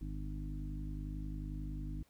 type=harmonic tone with a mistuned harmonic; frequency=51 Hz; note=G#1; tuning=31 cents flat; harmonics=1 / 2 / 3 / 4 / 5 / 6; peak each=-40 / -50 / -46 / -56 / -49 / -50 dBFS; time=0.01-2.03 s; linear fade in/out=5 ms; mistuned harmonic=1; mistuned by=-28 cents; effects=pink hiss -71 dBFS RMS until 2.09 s